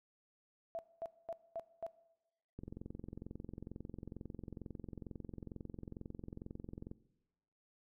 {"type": "tone bursts", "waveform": "sine", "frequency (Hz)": 665, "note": "E5", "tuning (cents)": 15, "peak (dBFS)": -38, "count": 5, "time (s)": [0.75, 1.865], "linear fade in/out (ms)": 0, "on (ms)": 39, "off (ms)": 230}
{"type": "click train", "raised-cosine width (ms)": 3, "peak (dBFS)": -33, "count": 97, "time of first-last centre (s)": [2.59, 6.914], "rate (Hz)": 22.2}
{"effects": ["noise-tail reverb RT60 1.0 s tail -19 dB re dry"]}